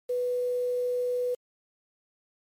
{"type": "tone with quantisation", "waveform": "sine", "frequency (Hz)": 493.9, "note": "B4", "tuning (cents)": 0, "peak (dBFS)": -25, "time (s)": [0.09, 1.35], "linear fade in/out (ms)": 10, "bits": 8, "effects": ["MP3 64 kbps"]}